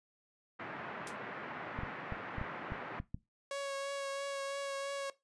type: band-pass noise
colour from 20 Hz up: white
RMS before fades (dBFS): -44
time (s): 0.59-3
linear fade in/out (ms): 10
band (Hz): 120 to 1900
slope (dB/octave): 24
type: noise with exponential decay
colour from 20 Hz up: white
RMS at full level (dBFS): -40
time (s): 1.07-1.16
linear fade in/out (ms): 2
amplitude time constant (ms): 19
type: clicks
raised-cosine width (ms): 5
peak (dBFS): -27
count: 8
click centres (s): 1.789 / 1.834 / 2.123 / 2.383 / 2.414 / 2.721 / 3.001 / 3.145
type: tone with vibrato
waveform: sawtooth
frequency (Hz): 554.4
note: C#5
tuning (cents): 0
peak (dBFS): -33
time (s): 3.51-5.1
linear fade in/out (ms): 2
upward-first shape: triangle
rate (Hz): 3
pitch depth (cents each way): 18
effects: noise-tail reverb RT60 0.2 s tail -18 dB re dry + resampled to 22050 Hz